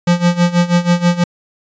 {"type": "tone with tremolo", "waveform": "square", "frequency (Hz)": 174.61, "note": "F3", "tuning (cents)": 0, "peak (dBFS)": -8, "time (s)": [0.07, 1.24], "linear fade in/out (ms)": 5, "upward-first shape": "sine", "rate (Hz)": 6.2, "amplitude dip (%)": 85, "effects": ["resampled to 16000 Hz"]}